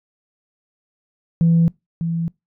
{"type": "tone with echo", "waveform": "sine", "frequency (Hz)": 166.6, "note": "E3", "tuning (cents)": 19, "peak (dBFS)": -10, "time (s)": [1.41, 1.68], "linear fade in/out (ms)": 0, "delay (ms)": 600, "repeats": 1, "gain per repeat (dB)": -9, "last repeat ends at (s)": 2.28, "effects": ["noise-tail reverb RT60 0.2 s tail -24 dB re dry", "tanh soft clip ceiling -8 dBFS"]}